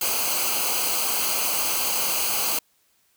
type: noise with comb filter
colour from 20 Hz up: white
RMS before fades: -24 dBFS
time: 0.01-2.59 s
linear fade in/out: 5 ms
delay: 0.55 ms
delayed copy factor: -0.75
effects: white hiss -65 dBFS RMS until 3.16 s